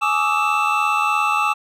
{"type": "tone cluster", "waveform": "triangle", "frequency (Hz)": [841, 1146, 1223, 1306, 2659], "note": ["G#5", "D6", "D#6", "E6", "E7"], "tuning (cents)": [22, -43, -30, -17, 14], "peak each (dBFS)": -21, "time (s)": [0.01, 1.54], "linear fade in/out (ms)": 20, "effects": []}